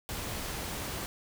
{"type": "noise", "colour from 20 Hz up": "pink", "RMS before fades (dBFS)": -37, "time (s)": [0.09, 1.06], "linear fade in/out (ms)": 0, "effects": []}